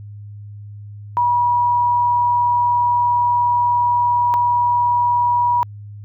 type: tone pair in turn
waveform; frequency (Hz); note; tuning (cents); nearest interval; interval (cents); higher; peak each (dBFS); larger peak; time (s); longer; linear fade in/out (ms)
sine; 966 / 966; B5 / B5; -39 / -39; unison; 0; neither; -13; neither; 1.17-4.34 / 4.34-5.63; first; 0
effects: added 103 Hz sine -32 dBFS peak until 6.04 s